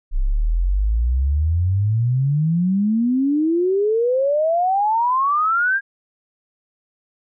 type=exponential sweep; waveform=sine; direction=up; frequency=30.87 to 1634 Hz; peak=-15 dBFS; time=0.11-5.81 s; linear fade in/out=50 ms; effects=none